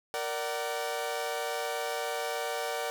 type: chord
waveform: sawtooth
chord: Bb augmented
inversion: none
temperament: equal with one note detuned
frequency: 466.2 / 587.3 / 754.7 Hz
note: Bb4 / D5 / F#5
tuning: 0 / 0 / +34 cents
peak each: -32 dBFS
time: 0.14-2.9 s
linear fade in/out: 0 ms
effects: none